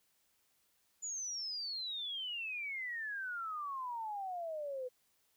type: exponential sweep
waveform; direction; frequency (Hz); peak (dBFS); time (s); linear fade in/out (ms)
sine; down; 7040 to 493.9; -38; 1.02-4.89; 20
effects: white hiss -75 dBFS RMS until 5.36 s